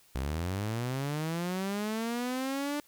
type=linear sweep; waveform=sawtooth; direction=up; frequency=61.4 to 295.7 Hz; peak=-27 dBFS; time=0.15-2.8 s; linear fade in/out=0 ms; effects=white hiss -62 dBFS RMS until 2.87 s